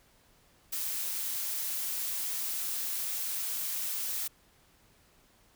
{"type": "noise", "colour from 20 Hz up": "blue", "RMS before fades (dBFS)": -34, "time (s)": [0.72, 4.28], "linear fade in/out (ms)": 10, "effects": ["pink hiss -64 dBFS RMS until 5.55 s"]}